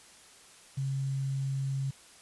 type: tone with quantisation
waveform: sine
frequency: 135.7 Hz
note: C#3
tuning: 36 cents flat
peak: -29 dBFS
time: 0.77-1.91 s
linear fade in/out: 10 ms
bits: 9
effects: white hiss -55 dBFS RMS until 2.21 s + resampled to 24000 Hz